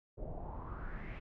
brown noise with low-pass filter sweep, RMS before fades -43 dBFS, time 0.17-1.2 s, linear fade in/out 20 ms, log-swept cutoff 530 to 2500 Hz, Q 5, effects none

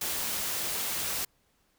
white noise, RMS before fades -32 dBFS, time 0.01-1.25 s, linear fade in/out 5 ms, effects pink hiss -70 dBFS RMS until 1.78 s

